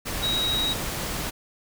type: tone in noise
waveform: sine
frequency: 3820 Hz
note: A#7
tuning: 42 cents sharp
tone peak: -23 dBFS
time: 0.22-0.74 s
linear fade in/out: 20 ms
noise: pink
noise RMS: -30 dBFS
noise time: 0.05-1.31 s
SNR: +4 dB
effects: none